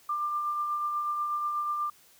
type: tone with tremolo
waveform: sine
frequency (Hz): 1191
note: D6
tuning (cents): +24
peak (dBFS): -26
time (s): 0.09-1.9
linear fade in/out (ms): 5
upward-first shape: triangle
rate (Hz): 8.2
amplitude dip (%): 35
effects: white hiss -59 dBFS RMS until 2.19 s